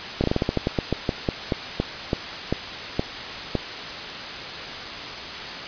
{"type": "slowing click train", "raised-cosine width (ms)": 2, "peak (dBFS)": -7, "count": 19, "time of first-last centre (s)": [0.21, 3.553], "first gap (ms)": 29, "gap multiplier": 1.19, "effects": ["white hiss -32 dBFS RMS until 5.67 s", "resampled to 11025 Hz"]}